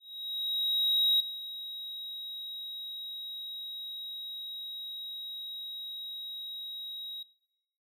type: tone with ADSR envelope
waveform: triangle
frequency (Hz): 3814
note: A#7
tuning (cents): +39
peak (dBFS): -21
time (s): 0-7.23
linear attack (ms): 1200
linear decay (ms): 5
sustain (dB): -16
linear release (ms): 6
effects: noise-tail reverb RT60 0.8 s tail -22 dB re dry